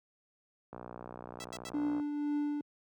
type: click train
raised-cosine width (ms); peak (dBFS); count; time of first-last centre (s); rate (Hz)
1; -30; 78; 0.73-1.999; 60.7
type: tone bursts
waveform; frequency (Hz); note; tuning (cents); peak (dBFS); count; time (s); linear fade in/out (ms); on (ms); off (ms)
5% pulse; 659.3; E5; 0; -31; 3; 1.4-1.694; 2; 44; 81
type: tone with tremolo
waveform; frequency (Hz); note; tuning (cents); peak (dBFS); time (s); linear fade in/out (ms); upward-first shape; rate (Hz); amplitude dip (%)
triangle; 293.3; D4; -2; -27; 1.74-2.61; 2; triangle; 2; 45
effects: high-pass 100 Hz 12 dB/octave